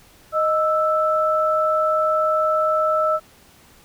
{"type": "tone pair together", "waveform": "sine", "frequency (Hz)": [622.3, 1318.6], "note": ["D#5", "E6"], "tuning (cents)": [0, 0], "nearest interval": "octave + minor second", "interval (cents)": 1300, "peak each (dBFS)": -19, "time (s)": [0.32, 3.2], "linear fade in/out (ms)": 50, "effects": ["pink hiss -51 dBFS RMS until 3.84 s"]}